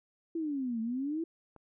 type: exponential two-way sweep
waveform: sine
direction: down then up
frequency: 338.3 to 220 to 338.3 Hz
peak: -31 dBFS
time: 0.35-1.24 s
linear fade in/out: 5 ms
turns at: 0.81 s
type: click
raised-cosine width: 1 ms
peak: -38 dBFS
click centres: 1.563 s
effects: none